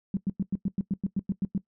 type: tone bursts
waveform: sine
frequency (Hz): 192.8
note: G3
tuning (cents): -28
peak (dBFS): -23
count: 12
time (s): 0.14-1.578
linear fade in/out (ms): 2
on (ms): 30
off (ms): 98
effects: noise-tail reverb RT60 0.1 s tail -19 dB re dry